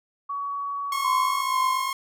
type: tone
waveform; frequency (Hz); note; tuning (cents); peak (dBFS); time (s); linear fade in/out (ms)
sine; 1128; C#6; +30; -27; 0.29-1.42; 10
type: tone with pitch glide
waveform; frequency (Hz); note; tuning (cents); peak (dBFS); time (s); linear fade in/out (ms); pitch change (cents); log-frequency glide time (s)
sawtooth; 1088 to 1077.4; C#6 to C#6; -33 to -50; -23; 0.92-1.93; 2; -17; 1.49-1.56
type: tone with tremolo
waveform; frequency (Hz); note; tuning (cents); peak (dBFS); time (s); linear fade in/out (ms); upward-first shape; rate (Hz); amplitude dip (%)
sine; 1029; C6; -29; -20; 1.04-1.91; 10; sine; 2.1; 65
effects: none